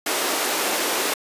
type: high-pass noise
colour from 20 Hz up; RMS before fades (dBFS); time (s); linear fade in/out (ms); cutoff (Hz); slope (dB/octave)
pink; -23; 0.06-1.14; 5; 310; 24
effects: resampled to 32000 Hz